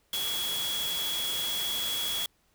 sine tone in noise, 3351 Hz, G#7, 15 cents sharp, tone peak -30 dBFS, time 0.13-2.26 s, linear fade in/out 2 ms, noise white, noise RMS -35 dBFS, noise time 0.13-2.26 s, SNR +2 dB, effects pink hiss -69 dBFS RMS until 2.54 s

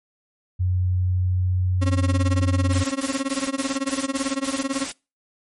sine tone with pitch glide, 91.1 to 92.05 Hz, F#2 to F#2, -26 to -8 cents, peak -18 dBFS, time 0.59-2.84 s, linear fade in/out 20 ms, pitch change +18 cents, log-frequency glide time 0.89-2.28 s
35% pulse tone with tremolo, 271.6 Hz, C#4, 35 cents flat, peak -18 dBFS, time 1.81-4.87 s, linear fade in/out 20 ms, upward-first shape sine, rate 18 Hz, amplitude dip 95%
white noise bursts, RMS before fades -30 dBFS, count 8, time 2.72-4.922 s, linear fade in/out 10 ms, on 200 ms, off 86 ms
effects noise-tail reverb RT60 0.3 s tail -26 dB re dry + MP3 48 kbps

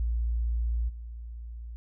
sine tone with level steps, 57.8 Hz, A#1, 14 cents flat, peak -25 / -37 dBFS, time 0-1.76 s, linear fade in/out 0 ms, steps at 0.88 s, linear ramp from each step 20 ms, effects none

